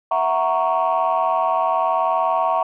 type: chord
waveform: sine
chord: F# dominant seventh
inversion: third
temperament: equal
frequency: 659.3 / 740 / 932.3 / 1108.7 Hz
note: E5 / F#5 / A#5 / C#6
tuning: 0 / 0 / 0 / 0 cents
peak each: -21 dBFS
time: 0.11-2.63 s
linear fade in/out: 5 ms
effects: tanh soft clip ceiling -10 dBFS